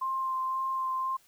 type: tone with vibrato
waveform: sine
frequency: 1051 Hz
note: C6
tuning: 7 cents sharp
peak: -28 dBFS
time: 0.01-1.17 s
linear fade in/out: 10 ms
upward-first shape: sine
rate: 1.9 Hz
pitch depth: 12 cents each way
effects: white hiss -63 dBFS RMS until 1.27 s